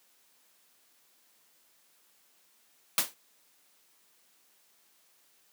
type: noise with exponential decay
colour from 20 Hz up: white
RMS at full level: -21 dBFS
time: 2.98-3.14 s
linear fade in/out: 1 ms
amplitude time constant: 33 ms
effects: white hiss -66 dBFS RMS until 5.52 s + high-pass 200 Hz 12 dB/octave